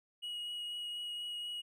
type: tone with vibrato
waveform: triangle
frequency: 2900 Hz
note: F#7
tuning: 35 cents flat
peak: -37 dBFS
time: 0.22-1.62 s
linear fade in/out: 20 ms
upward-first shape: triangle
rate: 4.1 Hz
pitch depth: 10 cents each way
effects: none